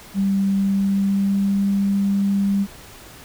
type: tone with pitch glide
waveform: sine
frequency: 196 to 198.51 Hz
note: G3 to G3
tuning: 0 to +22 cents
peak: -16 dBFS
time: 0.14-2.67 s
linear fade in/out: 50 ms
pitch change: +22 cents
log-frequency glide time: 0.54-1.68 s
effects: pink hiss -42 dBFS RMS until 3.24 s